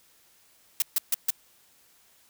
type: noise bursts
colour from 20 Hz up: blue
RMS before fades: -23 dBFS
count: 4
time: 0.8-1.304 s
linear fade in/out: 2 ms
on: 21 ms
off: 140 ms
effects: white hiss -61 dBFS RMS until 2.29 s

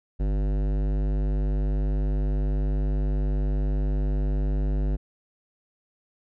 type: tone with hard clipping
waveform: sine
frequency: 49.97 Hz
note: G1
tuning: 34 cents sharp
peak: -24 dBFS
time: 0.19-4.97 s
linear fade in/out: 20 ms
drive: 17 dB
effects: none

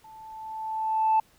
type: tone with level ramp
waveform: sine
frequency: 878 Hz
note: A5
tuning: 4 cents flat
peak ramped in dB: -46 to -16 dBFS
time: 0.04-1.2 s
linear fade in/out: 5 ms
effects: tanh soft clip ceiling -15 dBFS + pink hiss -61 dBFS RMS until 1.38 s

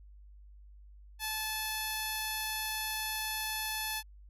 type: tone with low-pass filter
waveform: 10% pulse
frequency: 868 Hz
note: A5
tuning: 24 cents flat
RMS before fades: -36 dBFS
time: 1.19-4.03 s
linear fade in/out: 50 ms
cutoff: 11000 Hz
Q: 4.2
effects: added 50 Hz sine -51 dBFS peak until 4.29 s

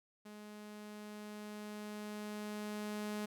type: tone with level ramp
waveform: sawtooth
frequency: 210 Hz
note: G#3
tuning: 19 cents sharp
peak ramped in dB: -46 to -34 dBFS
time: 0.25-3.26 s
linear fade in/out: 10 ms
effects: none

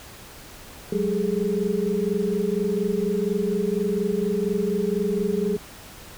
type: tone cluster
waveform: sine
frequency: 184.8 / 206.5 / 406.1 / 430.3 Hz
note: F#3 / G#3 / G#4 / A4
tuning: -2 / -10 / -39 / -39 cents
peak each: -27 / -28 / -25 / -27 dBFS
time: 0.92-5.57 s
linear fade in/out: 5 ms
effects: pink hiss -43 dBFS RMS until 6.17 s

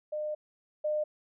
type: tone pair in turn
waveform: sine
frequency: 606 / 606 Hz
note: D#5 / D#5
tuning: -46 / -46 cents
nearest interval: unison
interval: 0 cents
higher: neither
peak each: -31 / -27 dBFS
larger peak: second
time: 0.12-0.35 / 0.84-1.04 s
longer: first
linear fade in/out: 10 ms
effects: none

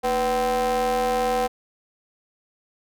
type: ring-modulated tone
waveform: square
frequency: 134 Hz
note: C3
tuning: 42 cents sharp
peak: -18 dBFS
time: 0.03-1.48 s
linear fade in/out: 20 ms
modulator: 629 Hz
effects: none

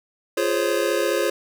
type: chord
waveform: square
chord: Db major seventh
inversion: first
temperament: just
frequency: 346.5 / 415.8 / 519.7 / 554.4 Hz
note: F4 / Ab4 / C5 / Db5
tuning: -14 / +2 / -12 / 0 cents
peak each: -26 dBFS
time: 0.37-1.3 s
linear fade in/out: 5 ms
effects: none

